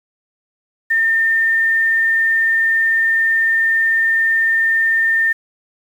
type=tone with quantisation; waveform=sine; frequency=1809 Hz; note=A6; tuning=48 cents sharp; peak=-12 dBFS; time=0.9-5.33 s; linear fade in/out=10 ms; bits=7; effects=none